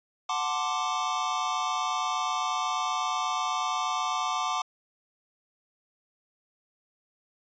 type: chord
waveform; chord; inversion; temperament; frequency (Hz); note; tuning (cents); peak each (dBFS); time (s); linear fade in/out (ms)
square; D dominant seventh; first; equal; 740 / 880 / 1046.5 / 1174.7; F#5 / A5 / C6 / D6; 0 / 0 / 0 / 0; -34 / -35 / -34 / -31; 0.29-4.62; 5
effects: resampled to 16000 Hz